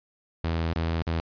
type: tone with dropouts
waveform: sawtooth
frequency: 82.3 Hz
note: E2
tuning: 2 cents flat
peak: -21 dBFS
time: 0.44-1.2 s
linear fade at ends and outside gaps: 0 ms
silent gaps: 0.734-0.76 / 1.021-1.069 s
effects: resampled to 11025 Hz